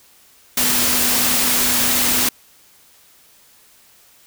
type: tone in noise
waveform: sine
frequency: 246.9 Hz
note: B3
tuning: in tune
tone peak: -28 dBFS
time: 0.57-2.29 s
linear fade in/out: 5 ms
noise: white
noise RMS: -17 dBFS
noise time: 0.57-2.29 s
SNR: -14 dB
effects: white hiss -51 dBFS RMS until 4.26 s